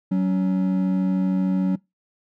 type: tone pair together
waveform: triangle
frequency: 187.4 / 280.8 Hz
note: F#3 / C#4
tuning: +22 / +22 cents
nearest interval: perfect fifth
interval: 700 cents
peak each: -17 / -24 dBFS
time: 0.11-1.76 s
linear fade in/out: 10 ms
effects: noise-tail reverb RT60 0.2 s tail -23 dB re dry